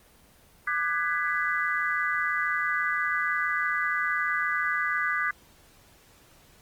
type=chord; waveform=sine; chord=G# half-diminished seventh; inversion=second; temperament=just; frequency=1196.1 / 1495.1 / 1661.2 / 1993.5 Hz; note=D6 / F#6 / G#6 / B6; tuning=+31 / +18 / 0 / +16 cents; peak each=-30 dBFS; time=0.67-5.31 s; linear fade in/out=5 ms; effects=pink hiss -57 dBFS RMS until 6.61 s + Opus 24 kbps